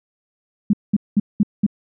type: tone bursts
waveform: sine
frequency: 205.7 Hz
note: G#3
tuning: 16 cents flat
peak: -11 dBFS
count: 5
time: 0.7-1.665 s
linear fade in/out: 5 ms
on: 33 ms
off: 200 ms
effects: none